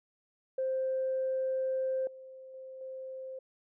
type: tone with level steps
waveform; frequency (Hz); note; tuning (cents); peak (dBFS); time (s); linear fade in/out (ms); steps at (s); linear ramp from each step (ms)
sine; 524; C5; +2; -28 / -46 / -43 / -39; 0.58-3.39; 5; 2.07 / 2.54 / 2.81; 2
effects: tanh soft clip ceiling -24 dBFS